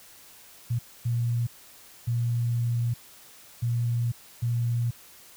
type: tone bursts at uneven times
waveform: sine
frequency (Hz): 118.7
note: A#2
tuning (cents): +32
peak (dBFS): -23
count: 5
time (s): 0.7-0.79 / 1.05-1.47 / 2.07-2.94 / 3.62-4.12 / 4.42-4.91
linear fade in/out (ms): 10
effects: white hiss -51 dBFS RMS until 5.36 s